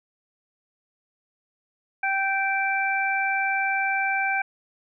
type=harmonic tone; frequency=780 Hz; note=G5; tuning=9 cents flat; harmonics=1 / 2 / 3; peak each=-26 / -26 / -26 dBFS; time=2.03-4.42 s; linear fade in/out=5 ms; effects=none